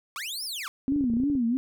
sawtooth linear two-way sweep, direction up then down, 1046.5 to 5480 to 1046.5 Hz, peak -29 dBFS, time 0.16-0.68 s, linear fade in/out 0 ms, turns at 0.44 s
sine tone with vibrato, 258.1 Hz, C4, 23 cents flat, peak -22 dBFS, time 0.88-1.57 s, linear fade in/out 0 ms, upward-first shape sine, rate 3 Hz, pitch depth 210 cents each way
clicks, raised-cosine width 3 ms, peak -25 dBFS, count 11, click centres 0.922 / 0.961 / 1.009 / 1.041 / 1.101 / 1.137 / 1.169 / 1.201 / 1.236 / 1.3 / 1.353 s
effects none

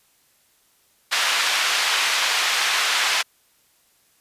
white band-pass noise, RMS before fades -21 dBFS, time 1.11-3.23 s, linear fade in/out 20 ms, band 1000 to 3700 Hz, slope 12 dB/octave, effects white hiss -61 dBFS RMS until 4.2 s + resampled to 32000 Hz

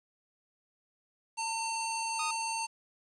harmonic tone, 903 Hz, A5, 45 cents sharp, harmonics 1 / 3 / 5 / 7 / 9 / 10, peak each -34 / -39 / -41 / -42 / -44 / -44 dBFS, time 1.37-2.67 s, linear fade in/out 20 ms
sawtooth tone, 1244.5 Hz, D#6, in tune, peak -30 dBFS, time 2.19-2.31 s, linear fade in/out 5 ms
effects resampled to 22050 Hz + 10-bit

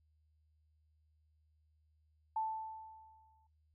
sine tone with exponential decay, 880 Hz, A5, in tune, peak -32 dBFS, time 2.36-3.47 s, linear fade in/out 5 ms, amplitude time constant 240 ms, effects noise-tail reverb RT60 0.2 s tail -18 dB re dry + added 77 Hz sine -70 dBFS peak until 3.74 s

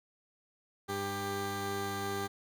15% pulse tone pair together, 99.61 / 395.9 Hz, G2 / G4, +28 / +17 cents, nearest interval 2 octaves, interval 2389 cents, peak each -33 / -29 dBFS, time 0.88-2.28 s, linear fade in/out 20 ms, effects none

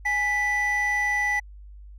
triangle tone pair together, 829.4 / 1975.5 Hz, G#5 / B6, -3 / 0 cents, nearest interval octave + minor third, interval 1503 cents, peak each -26 / -20 dBFS, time 0.05-1.4 s, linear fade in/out 10 ms, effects tanh soft clip ceiling -14 dBFS + added 50 Hz sine -41 dBFS peak until 1.98 s

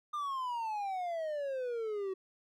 triangle exponential sweep, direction down, 1216 to 373.8 Hz, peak -32 dBFS, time 0.13-2.14 s, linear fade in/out 10 ms, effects none

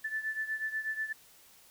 sine beating tone pair, 1752 / 1760.2 Hz, A6 / A6, -8 / 0 cents, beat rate 8.2 Hz, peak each -34 / -38 dBFS, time 0.04-1.13 s, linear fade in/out 10 ms, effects white hiss -59 dBFS RMS until 1.7 s

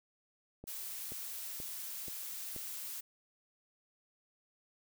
click train, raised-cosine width 2 ms, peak -34 dBFS, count 5, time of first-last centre 0.64-2.563 s, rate 2.08 Hz
blue noise, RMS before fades -43 dBFS, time 0.67-3.01 s, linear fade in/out 10 ms
effects none

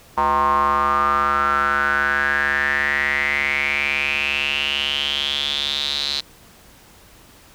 square tone with band-pass filter sweep, 71.1 Hz, C#2, 45 cents sharp, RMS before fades -20 dBFS, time 0.17-6.21 s, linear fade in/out 10 ms, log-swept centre 980 to 4100 Hz, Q 8.3, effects pink hiss -48 dBFS RMS until 7.54 s

